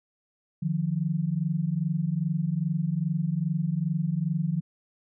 sine tone pair together, 152.15 / 174.61 Hz, D#3 / F3, -38 / 0 cents, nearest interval major second, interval 238 cents, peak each -27 dBFS, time 0.62-4.61 s, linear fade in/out 10 ms, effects none

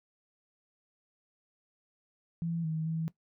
sine tone with pitch steps, 167.3 / 158.7 / 161.8 Hz, E3 / D#3 / E3, +26 / +35 / -32 cents, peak -30 dBFS, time 2.42-3.08 s, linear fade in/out 0 ms, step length 220 ms, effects noise-tail reverb RT60 0.1 s tail -17 dB re dry

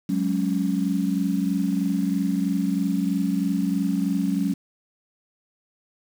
sine chord, F# suspended second, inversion none, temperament just, 185 / 208.1 / 277.5 Hz, F#3 / G#3 / C#4, 0 / +4 / +2 cents, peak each -24 / -26 / -25 dBFS, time 0.09-4.54 s, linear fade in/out 5 ms, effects 7-bit

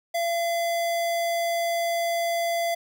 square tone, 680 Hz, F5, 46 cents flat, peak -24 dBFS, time 0.14-2.75 s, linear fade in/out 10 ms, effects none

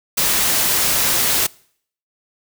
white noise, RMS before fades -17 dBFS, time 0.17-1.47 s, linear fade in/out 10 ms, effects noise-tail reverb RT60 0.6 s tail -24 dB re dry

